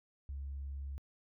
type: tone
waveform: sine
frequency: 69.3 Hz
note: C#2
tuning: in tune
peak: -38 dBFS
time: 0.29-0.98 s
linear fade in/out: 0 ms
effects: tanh soft clip ceiling -35 dBFS